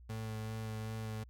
35% pulse tone with vibrato, 110 Hz, A2, in tune, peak -37 dBFS, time 0.09-1.24 s, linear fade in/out 10 ms, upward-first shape sine, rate 2.6 Hz, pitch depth 15 cents each way, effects added 60 Hz sine -53 dBFS peak until 1.29 s

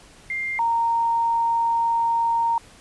sine tone pair in turn, 2100 / 925.8 Hz, C7 / A#5, +6 / -12 cents, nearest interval octave + major second, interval 1418 cents, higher first, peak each -24 / -18 dBFS, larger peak second, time 0.3-0.59 / 0.59-2.58 s, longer second, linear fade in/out 2 ms, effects pink hiss -49 dBFS RMS until 2.8 s + resampled to 24000 Hz

